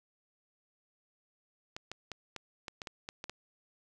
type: clicks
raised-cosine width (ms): 0.2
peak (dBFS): -23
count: 10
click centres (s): 1.765 / 1.916 / 2.117 / 2.363 / 2.682 / 2.818 / 2.872 / 3.089 / 3.241 / 3.296
effects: none